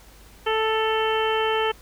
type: harmonic tone with a mistuned harmonic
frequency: 440 Hz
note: A4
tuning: in tune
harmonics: 1 / 2 / 3 / 4 / 5 / 6 / 7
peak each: -23 / -26 / -29 / -31 / -35 / -33 / -30 dBFS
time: 0.46-1.72 s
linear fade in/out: 10 ms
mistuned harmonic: 6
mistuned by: +34 cents
effects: added 50 Hz sine -50 dBFS peak until 1.81 s + pink hiss -51 dBFS RMS until 1.81 s